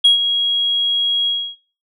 sine tone with ADSR envelope, 3300 Hz, G#7, 12 cents flat, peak -4 dBFS, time 0.04-1.56 s, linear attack 12 ms, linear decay 120 ms, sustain -10 dB, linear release 290 ms, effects noise-tail reverb RT60 0.4 s tail -20 dB re dry + tanh soft clip ceiling -5 dBFS

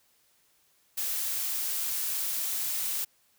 blue noise, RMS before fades -31 dBFS, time 0.97-3.05 s, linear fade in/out 10 ms, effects white hiss -67 dBFS RMS until 3.38 s

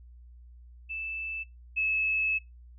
sine tone pair in turn, 2637 / 2596 Hz, E7 / E7, 0 / -27 cents, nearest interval unison, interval 27 cents, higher first, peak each -33 / -25 dBFS, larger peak second, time 0.89-1.44 / 1.76-2.39 s, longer second, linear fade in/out 20 ms, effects noise-tail reverb RT60 0.2 s tail -21 dB re dry + added 60 Hz sine -48 dBFS peak until 2.78 s

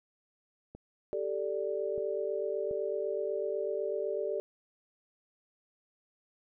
clicks, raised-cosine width 2 ms, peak -32 dBFS, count 3, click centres 0.75 / 1.979 / 2.711 s
sine chord, G suspended second, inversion none, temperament equal, 392 / 440 / 587.3 Hz, G4 / A4 / D5, 0 / 0 / 0 cents, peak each -35 dBFS, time 1.13-4.4 s, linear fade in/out 0 ms
effects none

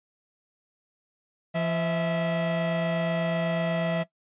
45% pulse tone pair together, 170 / 651.9 Hz, F3 / E5, -46 / -19 cents, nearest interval octave + major seventh, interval 2327 cents, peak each -27 dBFS, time 1.54-4.04 s, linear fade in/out 20 ms, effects noise-tail reverb RT60 0.1 s tail -18 dB re dry + resampled to 8000 Hz

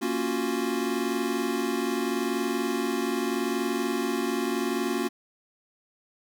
square chord, Gb major seventh, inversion first, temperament equal, 233.1 / 277.2 / 349.2 / 370 Hz, Bb3 / Db4 / F4 / Gb4, 0 / 0 / 0 / 0 cents, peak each -32 dBFS, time 0.01-5.09 s, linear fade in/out 20 ms, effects none

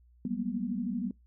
sine tone cluster, 184.8 / 198.2 / 232.1 / 244.7 Hz, F#3 / G3 / A#3 / B3, -2 / +19 / -7 / -16 cents, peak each -39 / -36 / -36 / -34 dBFS, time 0.25-1.11 s, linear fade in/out 2 ms, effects noise-tail reverb RT60 0.2 s tail -25 dB re dry + added 60 Hz sine -58 dBFS peak until 1.26 s

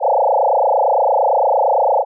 sine tone with frequency modulation, 698.5 Hz, F5, in tune, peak -11 dBFS, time 0-2.05 s, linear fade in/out 50 ms, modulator 28.8 Hz, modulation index 6.6, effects none

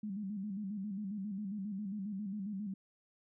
sine tone with vibrato, 201.4 Hz, G3, 47 cents sharp, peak -37 dBFS, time 0.03-2.74 s, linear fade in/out 5 ms, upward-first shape square, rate 7.4 Hz, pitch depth 85 cents each way, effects none

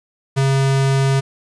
square tone, 135.7 Hz, C#3, 36 cents flat, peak -14 dBFS, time 0.36-1.21 s, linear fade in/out 20 ms, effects resampled to 22050 Hz + 8-bit

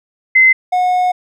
sine / triangle tone pair in turn, 2058 / 727.6 Hz, C7 / F#5, -29 / -29 cents, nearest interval octave + tritone, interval 1800 cents, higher first, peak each -5 / -9 dBFS, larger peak first, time 0.35-0.53 / 0.72-1.12 s, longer second, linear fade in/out 10 ms, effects none

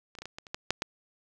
clicks, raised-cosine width 0.2 ms, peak -30 / -24 / -24 / -22 / -23 / -30 / -16 / -8 / -12 dBFS, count 9, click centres 0.152 / 0.187 / 0.22 / 0.256 / 0.385 / 0.468 / 0.545 / 0.706 / 0.821 s, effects none

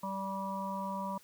harmonic tone, 194.3 Hz, G3, 15 cents flat, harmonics 1 / 3 / 5 / 6, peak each -39 / -43 / -37 / -46 dBFS, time 0.03-1.18 s, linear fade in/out 5 ms, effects white hiss -61 dBFS RMS until 1.23 s

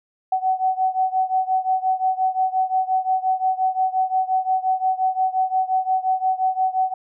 sine beating tone pair, 750 / 755.7 Hz, F#5 / F#5, +23 / +36 cents, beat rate 5.7 Hz, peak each -20 / -22 dBFS, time 0.32-6.94 s, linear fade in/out 5 ms, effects none

